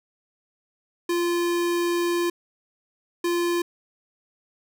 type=tone bursts at uneven times; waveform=square; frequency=346.2 Hz; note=F4; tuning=15 cents flat; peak=-22 dBFS; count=2; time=1.09-2.3 / 3.24-3.62 s; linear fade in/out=5 ms; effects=none